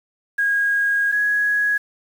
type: tone pair in turn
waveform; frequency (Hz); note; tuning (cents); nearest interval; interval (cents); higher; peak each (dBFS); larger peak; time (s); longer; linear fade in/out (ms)
sine; 1637 / 1668.5; G#6 / G#6; -25 / +8; unison; 33; second; -16; neither; 0.38-1.12 / 1.12-1.78; first; 10
effects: 7-bit